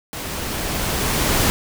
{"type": "noise with level ramp", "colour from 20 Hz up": "pink", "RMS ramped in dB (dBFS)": [-29, -17], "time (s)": [0.13, 1.5], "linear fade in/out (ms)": 0, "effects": []}